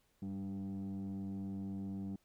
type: tone with frequency modulation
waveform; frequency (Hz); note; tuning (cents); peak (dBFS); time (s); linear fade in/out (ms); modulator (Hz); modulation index
sine; 195.3; G3; -6; -36; 0.22-2.16; 5; 96.1; 0.76
effects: tanh soft clip ceiling -38 dBFS + pink hiss -75 dBFS RMS until 2.24 s